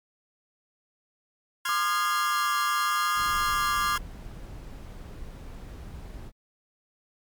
sawtooth chord, F minor, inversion second, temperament equal, 1046.5 / 1396.9 / 1661.2 Hz, C6 / F6 / Ab6, 0 / 0 / 0 cents, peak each -28 dBFS, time 1.65-3.98 s, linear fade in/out 5 ms
sine tone with vibrato, 1203 Hz, D6, 41 cents sharp, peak -25 dBFS, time 1.69-3.96 s, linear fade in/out 0 ms, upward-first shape triangle, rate 0.85 Hz, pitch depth 25 cents each way
brown noise, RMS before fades -40 dBFS, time 3.15-6.32 s, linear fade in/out 50 ms
effects MP3 96 kbps

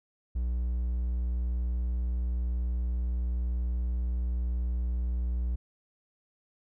triangle tone, 60.5 Hz, B1, 35 cents flat, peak -25 dBFS, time 0.35-5.56 s, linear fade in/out 10 ms, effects none

